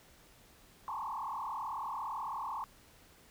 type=tone with frequency modulation; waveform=sine; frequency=987.8 Hz; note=B5; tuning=in tune; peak=-36 dBFS; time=0.88-2.64 s; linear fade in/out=0 ms; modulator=38.1 Hz; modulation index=3.9; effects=pink hiss -61 dBFS RMS until 3.3 s